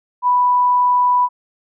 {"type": "tone", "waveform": "sine", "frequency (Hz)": 987.8, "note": "B5", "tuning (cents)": 0, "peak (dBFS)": -11, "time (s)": [0.22, 1.29], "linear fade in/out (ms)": 50, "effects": []}